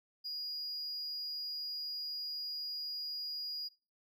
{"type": "tone", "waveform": "triangle", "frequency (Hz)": 4876, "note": "D#8", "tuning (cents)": -36, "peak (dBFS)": -37, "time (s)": [0.24, 3.69], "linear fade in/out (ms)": 20, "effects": ["noise-tail reverb RT60 0.4 s tail -20 dB re dry"]}